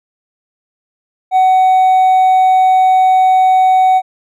sine tone with hard clipping, 750 Hz, F#5, 23 cents sharp, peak -7 dBFS, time 1.31-4.02 s, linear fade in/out 50 ms, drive 2 dB, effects none

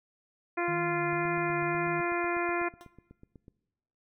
harmonic tone, 346.8 Hz, F4, 12 cents flat, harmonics 1 / 2 / 3 / 4 / 5 / 6 / 7, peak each -31 / -34 / -36 / -37 / -38 / -39 / -39 dBFS, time 0.57-2.69 s, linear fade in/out 10 ms
sine tone with vibrato, 155.3 Hz, D#3, 3 cents flat, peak -36 dBFS, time 0.68-2.01 s, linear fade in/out 2 ms, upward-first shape triangle, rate 1.9 Hz, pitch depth 63 cents each way
click train, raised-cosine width 3 ms, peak -37 dBFS, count 20, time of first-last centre 1.13-3.481 s, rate 8.08 Hz
15% pulse tone with exponential decay, 349.2 Hz, F4, in tune, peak -38 dBFS, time 2.81-2.92 s, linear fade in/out 0 ms, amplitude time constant 22 ms
effects noise-tail reverb RT60 1.0 s tail -21 dB re dry

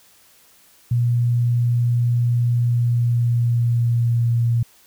sine tone with pitch glide, 120 to 117.67 Hz, B2 to A#2, -49 to +17 cents, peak -15 dBFS, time 0.91-4.63 s, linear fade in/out 5 ms, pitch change -34 cents, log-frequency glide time 2.58-4.31 s, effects white hiss -53 dBFS RMS until 4.86 s

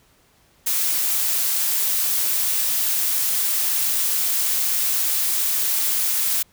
blue noise, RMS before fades -21 dBFS, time 0.66-6.43 s, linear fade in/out 10 ms, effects pink hiss -58 dBFS RMS until 6.52 s

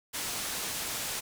white low-pass noise, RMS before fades -35 dBFS, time 0.13-1.21 s, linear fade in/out 20 ms, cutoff 11000 Hz, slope 12 dB/octave, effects none

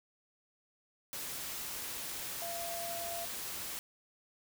sine tone in noise, 683 Hz, F5, 39 cents flat, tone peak -40 dBFS, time 2.42-3.25 s, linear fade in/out 0 ms, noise white, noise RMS -41 dBFS, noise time 1.13-3.79 s, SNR -2 dB, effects none

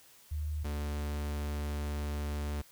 sine / 45% pulse tone pair in turn, 76 / 73.5 Hz, D#2 / D2, -40 / +2 cents, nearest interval minor second, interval 58 cents, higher first, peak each -32 / -33 dBFS, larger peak first, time 0.31-0.64 / 0.64-2.62 s, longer second, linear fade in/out 10 ms, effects white hiss -59 dBFS RMS until 2.71 s

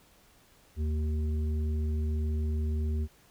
harmonic tone, 76.8 Hz, D#2, 22 cents flat, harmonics 1 / 3 / 5, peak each -27 / -39 / -44 dBFS, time 0.76-3.08 s, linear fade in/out 50 ms, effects pink hiss -61 dBFS RMS until 3.3 s

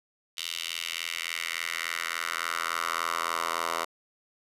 10% pulse tone with high-pass filter sweep, 83.5 Hz, E2, 23 cents sharp, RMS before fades -32 dBFS, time 0.37-3.85 s, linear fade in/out 10 ms, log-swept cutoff 3200 to 860 Hz, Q 2.3, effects resampled to 32000 Hz

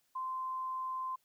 sine tone, 1038 Hz, C6, 14 cents flat, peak -35 dBFS, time 0.15-1.16 s, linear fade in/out 10 ms, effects white hiss -75 dBFS RMS until 1.24 s

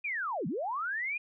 sine linear two-way sweep, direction down then up, 2489 to 141.4 to 2489 Hz, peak -31 dBFS, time 0.04-1.18 s, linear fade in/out 10 ms, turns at 0.47 s, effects none

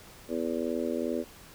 harmonic tone, 82.41 Hz, E2, in tune, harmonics 3 / 4 / 5 / 6 / 7, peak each -33 / -34 / -35 / -36 / -36 dBFS, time 0.28-1.25 s, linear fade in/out 50 ms, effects pink hiss -51 dBFS RMS until 1.54 s

